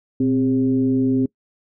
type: tone with frequency modulation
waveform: sine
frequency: 261.6 Hz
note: C4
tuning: in tune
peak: -15 dBFS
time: 0.2-1.26 s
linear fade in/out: 5 ms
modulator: 142 Hz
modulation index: 0.6
effects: noise-tail reverb RT60 0.1 s tail -23 dB re dry